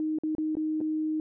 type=tone with dropouts; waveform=sine; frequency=311.1 Hz; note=D#4; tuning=in tune; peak=-26 dBFS; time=0-1.2 s; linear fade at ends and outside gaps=1 ms; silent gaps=0.186-0.235 / 0.351-0.382 / 0.553-0.569 / 0.805-0.812 s; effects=none